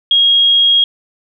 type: tone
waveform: sine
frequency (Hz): 3275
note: G#7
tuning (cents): -25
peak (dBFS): -7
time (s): 0.11-0.84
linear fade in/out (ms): 2
effects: none